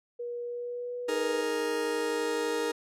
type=tone with pitch glide; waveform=sine; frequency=480 to 489.5 Hz; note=B4 to B4; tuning=-49 to -15 cents; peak=-33 dBFS; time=0.19-1.43 s; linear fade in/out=10 ms; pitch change=+34 cents; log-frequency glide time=0.43-0.95 s
type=chord; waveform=40% pulse; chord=D# suspended fourth; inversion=none; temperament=just; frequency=311.1 / 414.8 / 466.7 Hz; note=D#4 / G#4 / A#4; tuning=0 / -2 / +2 cents; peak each=-35 / -34 / -29 dBFS; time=1.08-2.72 s; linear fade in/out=10 ms
effects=low-pass 11000 Hz 12 dB/octave